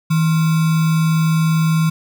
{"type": "tone with sample-and-hold", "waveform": "sine", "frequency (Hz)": 161.2, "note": "E3", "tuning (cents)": -38, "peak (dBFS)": -12, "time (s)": [0.1, 1.9], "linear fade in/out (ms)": 10, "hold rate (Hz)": 1225, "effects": []}